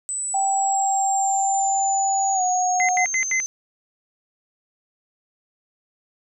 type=linear sweep; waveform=sine; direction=down; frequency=8030 to 6140 Hz; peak=-24 dBFS; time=0.09-3.46 s; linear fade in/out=0 ms
type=tone with pitch glide; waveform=sine; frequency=782 to 733.9 Hz; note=G5 to F#5; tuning=-4 to -14 cents; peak=-19 dBFS; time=0.34-3.05 s; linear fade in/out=5 ms; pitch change=-110 cents; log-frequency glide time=2.34-2.42 s
type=tone bursts; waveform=sine; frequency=2057 Hz; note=C7; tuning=30 cents flat; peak=-19 dBFS; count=4; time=2.8-3.401 s; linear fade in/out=0 ms; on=88 ms; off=83 ms
effects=none